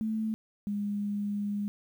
sine tone pair in turn, 219.4 / 204.6 Hz, A3 / G#3, -5 / -26 cents, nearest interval minor second, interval 121 cents, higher first, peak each -28 / -29 dBFS, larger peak first, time 0.01-0.34 / 0.67-1.68 s, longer second, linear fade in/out 0 ms, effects 10-bit

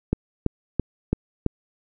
click train, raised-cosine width 3 ms, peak -7 dBFS, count 5, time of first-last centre 0.13-1.463 s, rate 3 Hz, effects none

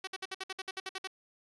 5% pulse tone bursts, 379.8 Hz, F#4, 45 cents sharp, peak -25 dBFS, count 12, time 0.04-1.074 s, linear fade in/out 5 ms, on 33 ms, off 58 ms, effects resampled to 22050 Hz

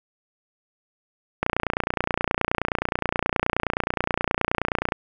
click train, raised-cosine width 0.5 ms, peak -6 dBFS, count 104, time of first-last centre 1.43-4.922 s, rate 29.5 Hz, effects none

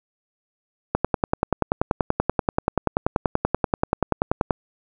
click train, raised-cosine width 1 ms, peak -4 dBFS, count 38, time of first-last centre 0.95-4.508 s, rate 10.4 Hz, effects none

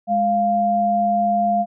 sine tone pair together, 207.7 / 696.8 Hz, G#3 / F5, 0 / -4 cents, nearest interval octave + major sixth, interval 2096 cents, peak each -23 / -16 dBFS, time 0.07-1.66 s, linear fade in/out 50 ms, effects none

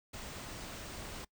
pink band-stop noise, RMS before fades -45 dBFS, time 0.13-1.25 s, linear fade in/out 10 ms, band 9700 to 14000 Hz, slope 96 dB/octave, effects noise-tail reverb RT60 0.1 s tail -22 dB re dry

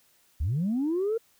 sine linear sweep, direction up, 61 to 466.2 Hz, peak -23 dBFS, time 0.4-1.18 s, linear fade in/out 10 ms, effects tanh soft clip ceiling -21 dBFS + white hiss -64 dBFS RMS until 1.39 s

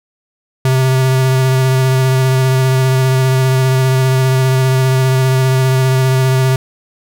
square tone with vibrato, 130.81 Hz, C3, in tune, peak -10 dBFS, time 0.65-6.56 s, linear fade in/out 2 ms, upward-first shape square, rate 15 Hz, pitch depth 12 cents each way, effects none

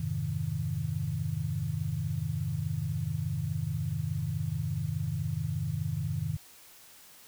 sine chord, F minor seventh, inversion none, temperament equal, 87.31 / 103.83 / 130.81 / 155.56 Hz, F2 / Ab2 / C3 / Eb3, 0 / 0 / 0 / 0 cents, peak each -38 / -35 / -35 / -33 dBFS, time 0-6.37 s, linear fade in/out 5 ms, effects white hiss -54 dBFS RMS until 7.27 s

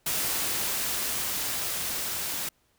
white noise with level ramp, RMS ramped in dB -28 to -32 dBFS, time 0.06-2.49 s, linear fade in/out 5 ms, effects pink hiss -68 dBFS RMS until 2.78 s

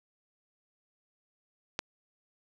click, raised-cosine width 0.2 ms, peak -13 dBFS, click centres 1.791 s, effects none

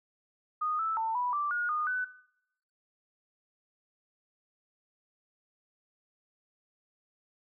sine tone with pitch steps, 1236 / 1316 / 895 / 984 / 1172 / 1438 / 1225 / 1501 Hz, D#6 / E6 / A5 / B5 / D6 / F#6 / D#6 / F#6, -12 / -3 / +29 / -7 / -4 / -50 / -27 / +24 cents, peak -28 dBFS, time 0.61-2.05 s, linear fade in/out 10 ms, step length 180 ms, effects noise-tail reverb RT60 0.8 s tail -20 dB re dry

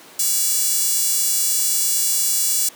5% pulse tone with high-pass filter, 571 Hz, D5, 49 cents flat, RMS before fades -19 dBFS, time 0.19-2.69 s, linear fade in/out 5 ms, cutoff 9700 Hz, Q 1.3, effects pink hiss -43 dBFS RMS until 2.75 s + high-pass 300 Hz 12 dB/octave

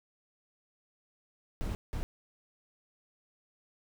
brown noise bursts at uneven times, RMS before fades -34 dBFS, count 2, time 1.61-1.75 / 1.93-2.03 s, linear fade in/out 0 ms, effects none

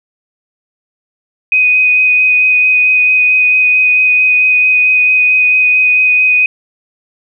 sine tone with vibrato, 2500 Hz, D#7, 8 cents sharp, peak -6 dBFS, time 1.52-6.46 s, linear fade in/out 2 ms, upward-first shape sine, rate 4.5 Hz, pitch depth 11 cents each way, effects none

